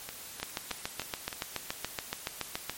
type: two click trains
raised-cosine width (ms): 0.2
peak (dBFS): -20 / -14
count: 5 / 17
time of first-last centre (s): 0.09-1.328 / 0.43-2.696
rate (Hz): 3.23 / 7.06
effects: white hiss -45 dBFS RMS until 2.77 s + MP3 64 kbps